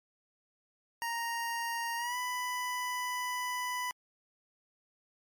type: tone with pitch glide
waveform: 25% pulse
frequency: 932.3 to 993.5 Hz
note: A#5 to B5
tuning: 0 to +10 cents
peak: -29 dBFS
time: 1.02-3.91 s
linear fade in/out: 0 ms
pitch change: +110 cents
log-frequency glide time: 1.97-2.17 s
effects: MP3 96 kbps